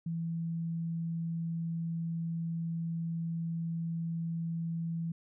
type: tone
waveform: sine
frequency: 166 Hz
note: E3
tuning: 12 cents sharp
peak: -32 dBFS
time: 0.06-5.12 s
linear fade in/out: 5 ms
effects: none